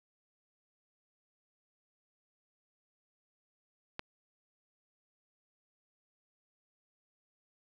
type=click; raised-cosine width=0.3 ms; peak=-21 dBFS; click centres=3.994 s; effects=none